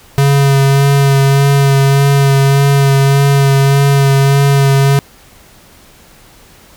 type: tone with vibrato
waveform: square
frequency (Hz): 138.59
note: C#3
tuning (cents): 0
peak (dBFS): -7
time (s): 0.18-4.99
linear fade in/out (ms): 0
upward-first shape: sine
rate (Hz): 1.7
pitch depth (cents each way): 19
effects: pink hiss -42 dBFS RMS until 6.76 s